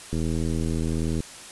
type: click train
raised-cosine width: 3 ms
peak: -15 dBFS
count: 88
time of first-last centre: 0.13-1.204 s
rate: 81 Hz
effects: white hiss -42 dBFS RMS until 1.51 s + resampled to 24000 Hz